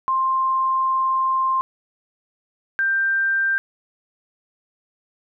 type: tone pair in turn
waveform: sine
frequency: 1053 / 1575 Hz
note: C6 / G6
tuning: +11 / +8 cents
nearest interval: perfect fifth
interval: 697 cents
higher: second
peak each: -17 dBFS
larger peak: neither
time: 0.08-1.61 / 2.79-3.58 s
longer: first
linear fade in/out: 0 ms
effects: none